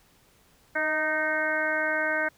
harmonic tone with a mistuned harmonic, 308.8 Hz, D#4, 13 cents flat, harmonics 1 / 2 / 3 / 4 / 5 / 6 / 7, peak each -37 / -30 / -36 / -38 / -27 / -32 / -34 dBFS, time 0.75-2.29 s, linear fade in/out 10 ms, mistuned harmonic 2, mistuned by +23 cents, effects pink hiss -61 dBFS RMS until 2.37 s

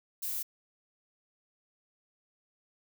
violet noise, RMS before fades -35 dBFS, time 0.22-0.43 s, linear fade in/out 10 ms, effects none

